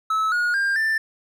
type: tone with pitch steps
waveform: triangle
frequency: 1300 / 1442.4 / 1600.5 / 1775.9 Hz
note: E6 / F#6 / G6 / A6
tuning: -24 / -45 / +36 / +16 cents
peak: -17 dBFS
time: 0.1-0.98 s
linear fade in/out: 5 ms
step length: 220 ms
effects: none